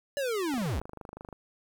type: linear sweep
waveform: square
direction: down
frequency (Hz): 582 to 46.25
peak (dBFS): -29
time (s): 0.17-0.8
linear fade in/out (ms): 0
type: click train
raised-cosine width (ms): 1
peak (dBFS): -28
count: 21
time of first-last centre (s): 0.54-1.327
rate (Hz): 25.4
effects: 10-bit